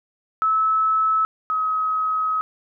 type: tone pair in turn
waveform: sine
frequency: 1300 / 1272.5 Hz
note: E6 / D#6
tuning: -24 / +39 cents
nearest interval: unison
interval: 37 cents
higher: first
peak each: -16 / -19 dBFS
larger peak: first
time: 0.42-1.25 / 1.5-2.41 s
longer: second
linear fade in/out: 0 ms
effects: none